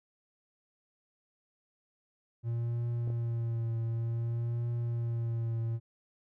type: tone with vibrato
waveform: triangle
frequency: 116.54 Hz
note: A#2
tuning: in tune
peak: -28 dBFS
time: 2.43-5.8 s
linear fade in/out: 50 ms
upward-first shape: triangle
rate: 0.55 Hz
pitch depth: 34 cents each way
type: clicks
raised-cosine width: 2 ms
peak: -31 dBFS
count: 2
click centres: 3.076 / 3.102 s
effects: none